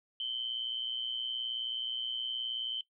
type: tone pair together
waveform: sine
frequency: 2998 / 3117 Hz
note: F#7 / G7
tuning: +22 / -11 cents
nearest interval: minor second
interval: 67 cents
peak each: -39 / -34 dBFS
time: 0.2-2.81 s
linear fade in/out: 2 ms
effects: noise-tail reverb RT60 0.1 s tail -17 dB re dry